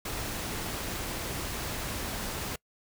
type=noise; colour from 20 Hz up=pink; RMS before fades=-35 dBFS; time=0.05-2.56 s; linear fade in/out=5 ms; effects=noise-tail reverb RT60 0.1 s tail -25 dB re dry